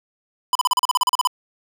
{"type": "tone bursts", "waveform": "square", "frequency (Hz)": 1000, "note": "B5", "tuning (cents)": 21, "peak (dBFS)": -15, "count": 13, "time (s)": [0.53, 1.273], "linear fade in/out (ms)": 2, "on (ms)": 23, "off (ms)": 37, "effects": ["7-bit"]}